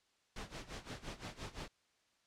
pink noise with tremolo, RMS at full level -44 dBFS, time 0.36-1.68 s, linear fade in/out 2 ms, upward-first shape sine, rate 5.8 Hz, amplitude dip 85%, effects white hiss -75 dBFS RMS until 2.26 s + low-pass 6000 Hz 12 dB/octave

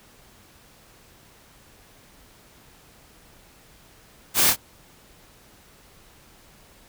white noise with echo, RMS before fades -19 dBFS, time 4.34-4.54 s, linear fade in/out 50 ms, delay 25 ms, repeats 1, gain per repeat -4 dB, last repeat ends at 4.565 s, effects pink hiss -53 dBFS RMS until 6.88 s

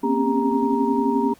sine tone cluster, 234.7 / 262.9 / 274.3 / 401.3 / 936 Hz, A#3 / C4 / C#4 / G4 / A#5, +12 / +8 / -18 / +41 / +7 cents, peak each -24 dBFS, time 0.03-1.34 s, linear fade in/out 10 ms, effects pink hiss -53 dBFS RMS until 1.39 s + Opus 24 kbps

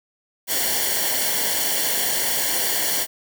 white noise with comb filter, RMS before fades -22 dBFS, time 0.47-3.07 s, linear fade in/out 50 ms, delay 0.79 ms, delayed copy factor -0.75, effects none

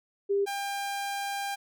sine / sawtooth tone pair in turn, 399.4 / 798.8 Hz, G4 / G5, +32 / +32 cents, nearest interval octave, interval 1200 cents, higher second, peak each -23 / -27 dBFS, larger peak first, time 0.29-0.46 / 0.46-1.56 s, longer second, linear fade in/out 20 ms, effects none

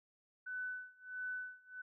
sine tone with tremolo, 1500 Hz, F#6, 23 cents sharp, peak -38 dBFS, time 0.46-1.82 s, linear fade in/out 10 ms, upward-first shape sine, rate 1.5 Hz, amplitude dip 95%, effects none

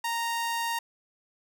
sawtooth tone, 929 Hz, A#5, 6 cents flat, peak -24 dBFS, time 0.04-0.79 s, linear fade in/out 5 ms, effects none

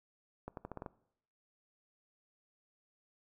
accelerating click train, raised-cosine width 1 ms, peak -28 dBFS, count 7, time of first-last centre 0.48-0.862 s, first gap 92 ms, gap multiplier 0.85, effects noise-tail reverb RT60 0.7 s tail -20 dB re dry

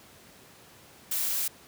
blue noise, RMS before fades -29 dBFS, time 1.11-1.48 s, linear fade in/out 5 ms, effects pink hiss -53 dBFS RMS until 1.67 s + high-pass 100 Hz 12 dB/octave

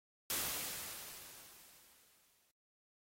white noise with exponential decay, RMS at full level -36 dBFS, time 0.3-2.51 s, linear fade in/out 1 ms, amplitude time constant 480 ms, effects AAC 48 kbps

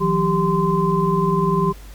sine tone cluster, 161.4 / 181.6 / 394.2 / 1034 Hz, E3 / F#3 / G4 / C6, -36 / -32 / +10 / -21 cents, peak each -21 dBFS, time 0-1.73 s, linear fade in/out 20 ms, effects added 50 Hz sine -36 dBFS peak until 1.94 s + pink hiss -46 dBFS RMS until 1.94 s

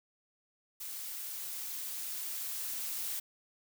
blue noise with level ramp, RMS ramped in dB -42 to -37 dBFS, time 0.8-3.2 s, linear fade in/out 10 ms, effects none

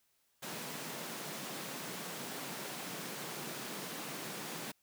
pink high-pass noise, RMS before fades -43 dBFS, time 0.42-4.72 s, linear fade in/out 10 ms, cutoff 140 Hz, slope 48 dB/octave, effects white hiss -75 dBFS RMS until 4.82 s

